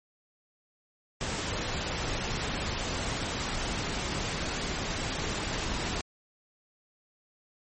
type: noise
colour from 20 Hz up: pink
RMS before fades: -32 dBFS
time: 1.21-6.01 s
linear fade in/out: 0 ms
effects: MP3 32 kbps

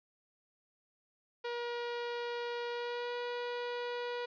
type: tone with pitch glide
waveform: sawtooth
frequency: 477.6 to 484.5 Hz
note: A#4 to B4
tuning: +42 to -33 cents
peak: -32 dBFS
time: 1.44-4.26 s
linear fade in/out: 10 ms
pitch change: +25 cents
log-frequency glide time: 2.7-3.14 s
effects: resampled to 11025 Hz + 11-bit

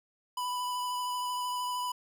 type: tone with vibrato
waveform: square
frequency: 992 Hz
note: B5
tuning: 7 cents sharp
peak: -32 dBFS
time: 0.37-1.92 s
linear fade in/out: 5 ms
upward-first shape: sine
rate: 13 Hz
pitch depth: 13 cents each way
effects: none

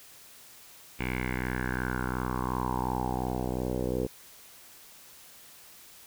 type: tone with low-pass filter sweep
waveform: 10% pulse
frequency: 62.8 Hz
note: B1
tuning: 30 cents sharp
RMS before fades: -31 dBFS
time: 0.99-4.07 s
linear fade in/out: 10 ms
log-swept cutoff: 2400 to 480 Hz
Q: 5.3
effects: white hiss -52 dBFS RMS until 6.06 s

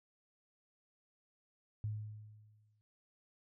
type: tone with exponential decay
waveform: sine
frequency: 106.6 Hz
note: G#2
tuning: 46 cents sharp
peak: -34 dBFS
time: 1.84-2.81 s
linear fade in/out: 0 ms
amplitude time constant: 210 ms
effects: none

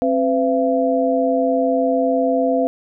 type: tone cluster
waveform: sine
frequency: 266.3 / 506 / 677 Hz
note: C4 / B4 / E5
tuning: +31 / +42 / +46 cents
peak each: -19 dBFS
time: 0.02-2.67 s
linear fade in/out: 0 ms
effects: none

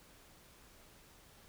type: silence
effects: pink hiss -61 dBFS RMS until 1.48 s

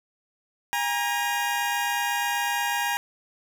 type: tone pair together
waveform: 20% pulse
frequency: 814.9 / 943 Hz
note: G#5 / A#5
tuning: -33 / +20 cents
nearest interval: minor third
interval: 253 cents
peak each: -22 dBFS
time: 0.73-2.97 s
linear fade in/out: 0 ms
effects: none

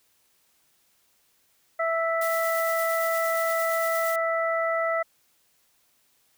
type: harmonic tone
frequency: 659.3 Hz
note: E5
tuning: in tune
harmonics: 1 / 2 / 3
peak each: -25 / -28 / -30 dBFS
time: 1.79-5.03 s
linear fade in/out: 10 ms
type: noise with tremolo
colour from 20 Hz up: blue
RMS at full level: -35 dBFS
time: 2.21-4.16 s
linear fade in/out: 5 ms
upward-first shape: sine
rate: 8.7 Hz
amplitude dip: 30%
effects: white hiss -66 dBFS RMS until 6.37 s

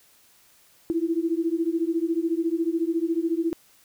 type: beating tone pair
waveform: sine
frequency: 324.8 / 338.8 Hz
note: E4 / E4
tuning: -26 / +48 cents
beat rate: 14 Hz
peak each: -25 dBFS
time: 0.9-3.53 s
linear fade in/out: 0 ms
effects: white hiss -58 dBFS RMS until 3.84 s

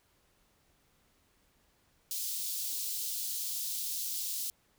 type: high-pass noise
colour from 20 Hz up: white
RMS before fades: -36 dBFS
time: 2.11-4.5 s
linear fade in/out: 0 ms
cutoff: 3700 Hz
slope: 24 dB/octave
effects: pink hiss -70 dBFS RMS until 4.78 s

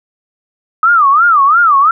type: tone with vibrato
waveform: sine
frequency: 1244.5 Hz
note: D#6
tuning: in tune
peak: -5 dBFS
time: 0.83-1.91 s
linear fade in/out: 2 ms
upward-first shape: sine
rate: 2.9 Hz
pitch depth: 230 cents each way
effects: none

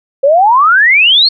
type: exponential sweep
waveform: sine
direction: up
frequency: 528 to 4435 Hz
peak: -4 dBFS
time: 0.23-1.29 s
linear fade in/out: 10 ms
effects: none

